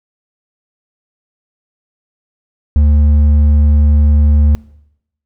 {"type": "tone with hard clipping", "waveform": "sine", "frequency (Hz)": 74.1, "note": "D2", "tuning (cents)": 16, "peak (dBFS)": -7, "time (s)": [2.76, 4.55], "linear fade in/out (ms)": 0, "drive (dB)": 4, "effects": ["noise-tail reverb RT60 0.8 s tail -23 dB re dry"]}